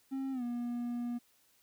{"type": "tone with pitch glide", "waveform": "triangle", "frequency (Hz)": [268.1, 240.2], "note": ["C4", "B3"], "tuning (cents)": [42, -48], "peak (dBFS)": -32, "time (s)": [0.11, 1.19], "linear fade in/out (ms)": 20, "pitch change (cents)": -190, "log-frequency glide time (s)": [0.32, 0.43], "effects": ["white hiss -69 dBFS RMS until 1.62 s"]}